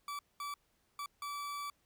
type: tone bursts at uneven times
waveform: 40% pulse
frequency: 1154 Hz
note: D6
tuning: 31 cents flat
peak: -38 dBFS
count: 4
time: 0.08-0.19 / 0.4-0.54 / 0.99-1.06 / 1.22-1.7 s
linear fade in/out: 2 ms
effects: pink hiss -75 dBFS RMS until 1.85 s